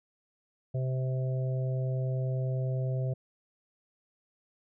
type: harmonic tone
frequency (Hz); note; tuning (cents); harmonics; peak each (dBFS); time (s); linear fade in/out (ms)
130; C3; -11; 1 / 3 / 4 / 5; -28 / -42 / -41 / -42; 0.74-3.14; 10
effects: none